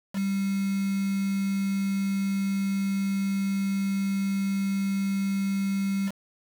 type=tone with quantisation; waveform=sine; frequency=196 Hz; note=G3; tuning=in tune; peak=-24 dBFS; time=0.13-6.12 s; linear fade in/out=50 ms; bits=6; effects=none

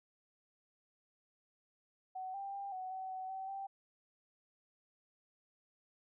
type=tone with pitch steps; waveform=sine; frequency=750 / 790 / 795 / 746 / 757 / 752 / 765 / 782 Hz; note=F#5 / G5 / G5 / F#5 / F#5 / F#5 / G5 / G5; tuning=+23 / +13 / +24 / +14 / +39 / +28 / -42 / -4 cents; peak=-40 dBFS; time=2.15-3.67 s; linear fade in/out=10 ms; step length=190 ms; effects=none

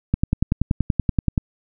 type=click train; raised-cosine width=5 ms; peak=-5 dBFS; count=14; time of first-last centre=0.14-1.378 s; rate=10.5 Hz; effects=none

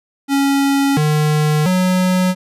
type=tone with pitch steps; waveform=square; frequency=277.4 / 151.7 / 183.9 Hz; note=C#4 / D#3 / F#3; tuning=+1 / -44 / -10 cents; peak=-13 dBFS; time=0.28-2.35 s; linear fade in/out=50 ms; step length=690 ms; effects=resampled to 32000 Hz

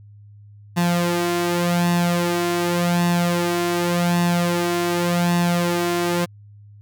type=tone with flanger; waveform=sawtooth; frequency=173.8 Hz; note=F3; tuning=8 cents flat; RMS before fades=-20 dBFS; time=0.76-6.26 s; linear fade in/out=20 ms; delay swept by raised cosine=1.1 to 2.8 ms; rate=0.87 Hz; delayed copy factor=+0.65; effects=added 103 Hz sine -42 dBFS peak until 6.81 s

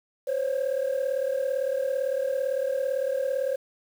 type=tone pair together; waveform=sine; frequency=516.6 / 554.4 Hz; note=C5 / C#5; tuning=-22 / 0 cents; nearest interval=minor second; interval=122 cents; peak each=-25 dBFS; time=0.27-3.56 s; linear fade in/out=10 ms; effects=tanh soft clip ceiling -21 dBFS + 8-bit

